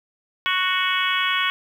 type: harmonic tone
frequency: 370 Hz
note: F#4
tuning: in tune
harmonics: 3 / 4 / 5 / 6 / 7 / 8 / 9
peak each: -25 / -26 / -28 / -26 / -30 / -28 / -27 dBFS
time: 0.46-1.5 s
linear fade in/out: 0 ms
effects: 8-bit